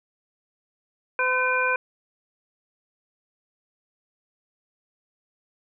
harmonic tone with a mistuned harmonic, 508 Hz, B4, 49 cents sharp, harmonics 1 / 2 / 3 / 5, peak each -28 / -26 / -24 / -26 dBFS, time 1.19-1.76 s, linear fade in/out 2 ms, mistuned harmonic 5, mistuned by -91 cents, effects none

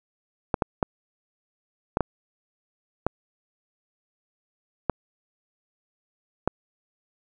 clicks, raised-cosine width 1 ms, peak -7 dBFS, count 8, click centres 0.542 / 0.622 / 0.828 / 1.971 / 2.007 / 3.066 / 4.897 / 6.476 s, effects none

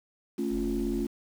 sine chord, A augmented, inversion none, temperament equal, 220 / 277.2 / 349.2 Hz, A3 / C#4 / E#4, 0 / 0 / 0 cents, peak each -31 dBFS, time 0.38-1.07 s, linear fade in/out 10 ms
triangle tone, 44.23 Hz, F1, 23 cents sharp, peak -32 dBFS, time 0.5-1.07 s, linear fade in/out 50 ms
effects tanh soft clip ceiling -20 dBFS + 8-bit

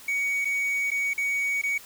triangle tone with dropouts, 2245 Hz, C#7, 21 cents sharp, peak -22 dBFS, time 0.08-1.78 s, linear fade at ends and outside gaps 5 ms, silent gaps 0.447-0.453 / 0.905-0.915 / 1.135-1.178 / 1.616-1.635 s, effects white hiss -47 dBFS RMS until 1.85 s

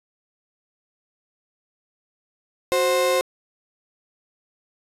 35% pulse tone pair together, 368.5 / 526.4 Hz, F#4 / C5, -7 / +10 cents, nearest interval tritone, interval 617 cents, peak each -23 / -17 dBFS, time 2.72-3.21 s, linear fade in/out 0 ms, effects resampled to 32000 Hz + 9-bit

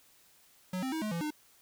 square tone with pitch steps, 184 / 261.8 / 319 / 213.4 / 169.1 / 302.6 Hz, F#3 / C4 / D#4 / G#3 / E3 / D#4, -9 / +1 / +43 / +47 / +44 / -48 cents, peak -33 dBFS, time 0.73-1.306 s, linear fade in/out 5 ms, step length 96 ms, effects white hiss -63 dBFS RMS until 1.61 s

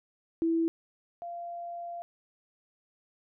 sine tone pair in turn, 329.6 / 690.4 Hz, E4 / F5, 0 / -20 cents, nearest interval octave + minor second, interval 1280 cents, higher second, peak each -24 / -36 dBFS, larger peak first, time 0.42-0.68 / 1.22-2.02 s, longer second, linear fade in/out 0 ms, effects none

